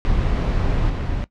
brown noise with level steps, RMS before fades -19 / -23 dBFS, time 0.05-1.24 s, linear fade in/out 0 ms, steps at 0.89 s, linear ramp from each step 10 ms, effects noise-tail reverb RT60 0.1 s tail -18 dB re dry + low-pass 4000 Hz 12 dB/octave

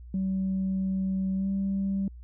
sine tone with pitch glide, 190.4 to 195.08 Hz, F#3 to G3, +50 to -8 cents, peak -24 dBFS, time 0.14-2.08 s, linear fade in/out 2 ms, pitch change +42 cents, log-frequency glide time 1.35-1.49 s, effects tanh soft clip ceiling -22 dBFS + added 60 Hz sine -42 dBFS peak until 2.23 s

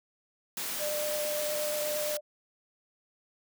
white high-pass noise, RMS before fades -35 dBFS, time 0.57-2.17 s, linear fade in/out 2 ms, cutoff 170 Hz, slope 12 dB/octave
sine tone with vibrato, 599 Hz, D5, 34 cents sharp, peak -31 dBFS, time 0.78-2.21 s, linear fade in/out 50 ms, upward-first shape sine, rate 8.5 Hz, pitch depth 11 cents each way
effects none

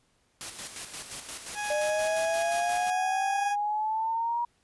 white noise with tremolo, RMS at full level -37 dBFS, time 0.41-2.9 s, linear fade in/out 0 ms, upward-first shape square, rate 5.7 Hz, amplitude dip 50%
20% pulse tone with pitch glide, 833 to 827.7 Hz, G#5 to G#5, +5 to -6 cents, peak -26 dBFS, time 1.54-3.56 s, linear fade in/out 50 ms, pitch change -11 cents, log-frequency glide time 1.96-2.54 s
sine exponential sweep, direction up, 596 to 957 Hz, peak -26 dBFS, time 1.7-4.45 s, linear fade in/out 5 ms
effects pink hiss -69 dBFS RMS until 4.63 s + resampled to 24000 Hz

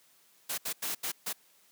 white noise bursts at uneven times, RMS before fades -34 dBFS, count 5, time 0.49-0.58 / 0.65-0.73 / 0.82-0.95 / 1.03-1.12 / 1.26-1.33 s, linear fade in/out 10 ms, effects white hiss -64 dBFS RMS until 1.71 s + high-pass 150 Hz 12 dB/octave

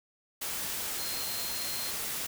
sine tone in noise, 4186 Hz, C8, in tune, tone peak -39 dBFS, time 0.98-1.91 s, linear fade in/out 10 ms, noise white, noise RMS -35 dBFS, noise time 0.41-2.27 s, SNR -7 dB, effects none

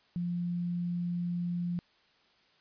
sine tone with quantisation, 174.61 Hz, F3, in tune, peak -30 dBFS, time 0.16-1.79 s, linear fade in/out 0 ms, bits 10, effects white hiss -66 dBFS RMS until 2.6 s + resampled to 11025 Hz

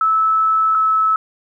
sine tone pair in turn, 1306 / 1300.5 Hz, E6 / E6, -17 / -24 cents, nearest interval unison, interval 7 cents, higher first, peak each -12 dBFS, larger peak neither, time 0.01-0.75 / 0.75-1.16 s, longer first, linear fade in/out 2 ms, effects 9-bit

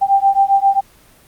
sine beating tone pair, 784 / 791.5 Hz, G5 / G5, 0 / +17 cents, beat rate 7.5 Hz, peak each -13 dBFS, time 0.01-0.81 s, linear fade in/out 20 ms, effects pink hiss -48 dBFS RMS until 1.27 s + Opus 24 kbps

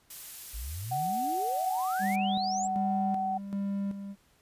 blue noise, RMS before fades -42 dBFS, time 0.1-2.16 s, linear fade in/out 5 ms
sine exponential sweep, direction up, 50.4 to 7902 Hz, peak -35 dBFS, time 0.53-2.68 s, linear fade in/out 20 ms
sine tone with pitch glide, 749 to 756 Hz, F#5 to F#5, +21 to +37 cents, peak -28 dBFS, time 0.91-3.38 s, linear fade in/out 10 ms, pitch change +16 cents, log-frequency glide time 2.72-2.99 s
triangle tone with tremolo, 198.7 Hz, G3, 24 cents sharp, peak -27 dBFS, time 1.99-4.16 s, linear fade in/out 50 ms, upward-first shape square, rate 1.3 Hz, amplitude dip 60%
effects pink hiss -66 dBFS RMS until 4.41 s + resampled to 32000 Hz

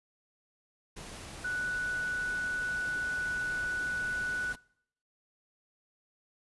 sine tone in noise, 1480 Hz, F#6, in tune, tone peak -31 dBFS, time 1.44-4.53 s, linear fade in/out 10 ms, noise pink, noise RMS -45 dBFS, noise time 0.96-4.56 s, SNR +11 dB, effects noise-tail reverb RT60 0.7 s tail -23 dB re dry + resampled to 24000 Hz

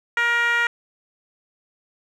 10% pulse tone with band-pass filter, 472.6 Hz, A#4, 24 cents sharp, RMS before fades -20 dBFS, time 0.17-0.67 s, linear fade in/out 2 ms, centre 1700 Hz, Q 2.9, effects none

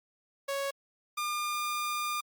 sawtooth tone pair in turn, 554.4 / 1205 Hz, C#5 / D6, 0 / +44 cents, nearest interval octave + minor second, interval 1344 cents, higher second, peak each -27 dBFS, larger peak neither, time 0.48-0.71 / 1.17-2.21 s, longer second, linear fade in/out 10 ms, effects Opus 48 kbps

